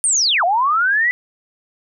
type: linear two-way sweep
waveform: sine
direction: down then up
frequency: 9180 to 662 to 2008 Hz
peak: -13 dBFS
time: 0.04-1.11 s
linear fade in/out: 0 ms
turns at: 0.44 s
effects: none